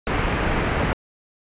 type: low-pass noise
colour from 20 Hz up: pink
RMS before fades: -22 dBFS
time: 0.07-0.93 s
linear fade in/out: 0 ms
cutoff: 2600 Hz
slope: 24 dB/octave
effects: resampled to 8000 Hz